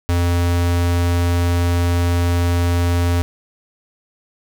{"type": "tone", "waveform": "square", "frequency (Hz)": 86.9, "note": "F2", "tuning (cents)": -8, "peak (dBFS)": -15, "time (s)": [0.09, 3.22], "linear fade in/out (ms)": 0, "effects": []}